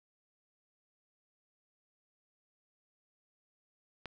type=click; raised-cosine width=0.3 ms; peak=-25 dBFS; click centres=4.057 s; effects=none